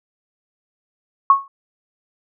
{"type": "tone with exponential decay", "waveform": "sine", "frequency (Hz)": 1100, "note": "C#6", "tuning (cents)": -14, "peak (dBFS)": -4, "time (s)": [1.3, 1.48], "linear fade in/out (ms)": 2, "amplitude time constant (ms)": 37, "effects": []}